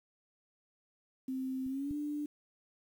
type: tone with pitch glide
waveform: sine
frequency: 261.6 to 295.3 Hz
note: C4 to D4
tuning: 0 to +10 cents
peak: -34 dBFS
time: 1.28-2.26 s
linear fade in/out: 5 ms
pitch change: +210 cents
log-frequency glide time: 1.68-1.96 s
type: clicks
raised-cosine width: 5 ms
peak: -43 / -33 dBFS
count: 2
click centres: 1.664 / 1.91 s
effects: 10-bit